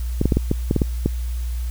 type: clicks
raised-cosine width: 3 ms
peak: -4 dBFS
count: 9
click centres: 0.214 / 0.256 / 0.322 / 0.37 / 0.514 / 0.711 / 0.763 / 0.818 / 1.06 s
effects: added 60 Hz sine -22 dBFS peak until 1.7 s + white hiss -44 dBFS RMS until 1.7 s